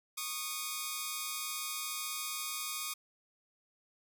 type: tone pair together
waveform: 5% pulse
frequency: 1108.7 / 1230.3 Hz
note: C#6 / D#6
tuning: 0 / -20 cents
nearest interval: major second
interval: 180 cents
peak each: -29 / -26 dBFS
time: 0.17-2.94 s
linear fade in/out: 10 ms
effects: none